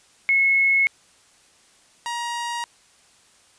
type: tone pair in turn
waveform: sine / sawtooth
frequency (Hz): 2183 / 946.9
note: C#7 / A#5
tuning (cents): -27 / +27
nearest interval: octave + major second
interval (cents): 1446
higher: first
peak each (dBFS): -15 / -22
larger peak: first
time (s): 0.29-0.87 / 2.06-2.64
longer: neither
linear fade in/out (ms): 0
effects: white hiss -56 dBFS RMS until 3.58 s + resampled to 22050 Hz